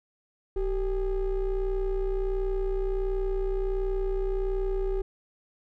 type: ring-modulated tone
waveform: triangle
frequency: 207.7 Hz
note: G#3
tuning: in tune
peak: -20 dBFS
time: 0.56-5.02 s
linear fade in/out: 5 ms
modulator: 177 Hz
effects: none